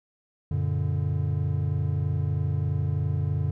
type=chord; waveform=triangle; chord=Gb augmented; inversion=none; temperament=just; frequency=92.5 / 115.62 / 144.53 Hz; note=Gb2 / Bb2 / D3; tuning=0 / -14 / -27 cents; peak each=-25 / -29 / -25 dBFS; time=0.51-3.51 s; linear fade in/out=5 ms; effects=none